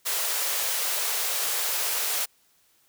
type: high-pass noise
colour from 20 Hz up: white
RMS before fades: -27 dBFS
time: 0.05-2.26 s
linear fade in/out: 20 ms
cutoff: 410 Hz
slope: 48 dB/octave
effects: white hiss -64 dBFS RMS until 2.88 s